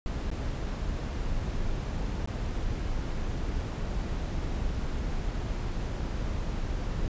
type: noise with dropouts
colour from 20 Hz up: brown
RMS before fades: -31 dBFS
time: 0.06-7.08 s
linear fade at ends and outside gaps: 1 ms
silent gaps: 0.303-0.314 / 2.259-2.274 s
effects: resampled to 16000 Hz